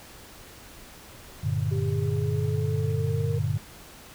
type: chord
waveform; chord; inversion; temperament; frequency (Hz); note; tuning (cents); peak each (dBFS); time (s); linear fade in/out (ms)
sine; G minor; none; equal with one note detuned; 96.76 / 116.54 / 146.83; G2 / Bb2 / D3; -22 / 0 / 0; -28 / -28 / -28; 1.43-3.58; 10
type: linear sweep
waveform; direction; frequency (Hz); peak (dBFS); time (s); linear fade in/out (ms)
sine; up; 390.8 to 465.5; -32; 1.71-3.39; 10
effects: pink hiss -47 dBFS RMS until 4.14 s